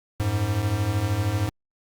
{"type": "beating tone pair", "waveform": "square", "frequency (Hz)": [92.2, 105.2], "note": ["F#2", "G#2"], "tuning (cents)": [-6, 23], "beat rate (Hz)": 13, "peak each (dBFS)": [-28, -24], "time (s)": [0.2, 1.49], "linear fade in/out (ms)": 0, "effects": ["Opus 48 kbps"]}